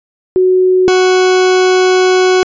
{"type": "tone pair in turn", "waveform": ["sine", "40% pulse"], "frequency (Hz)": [370, 370], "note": ["F#4", "F#4"], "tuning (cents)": [0, 0], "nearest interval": "unison", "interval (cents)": 0, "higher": "neither", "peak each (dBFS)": -6, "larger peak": "neither", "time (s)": [[0.36, 0.88], [0.88, 2.43]], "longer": "second", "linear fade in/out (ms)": 0, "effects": ["resampled to 16000 Hz"]}